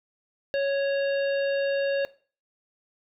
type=harmonic tone with a mistuned harmonic; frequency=554.4 Hz; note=C#5; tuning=in tune; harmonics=1 / 3 / 5 / 7 / 8; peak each=-23 / -33 / -37 / -43 / -45 dBFS; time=0.54-2.05 s; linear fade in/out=0 ms; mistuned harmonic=7; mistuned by=-79 cents; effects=noise-tail reverb RT60 0.4 s tail -19 dB re dry